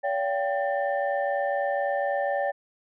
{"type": "tone cluster", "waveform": "sine", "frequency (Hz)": [570, 694, 782, 1789], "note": ["C#5", "F5", "G5", "A6"], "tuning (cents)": [48, -11, -4, 28], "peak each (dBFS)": [-26, -33, -28, -33], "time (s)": [0.03, 2.52], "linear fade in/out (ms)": 20, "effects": ["tanh soft clip ceiling -14 dBFS"]}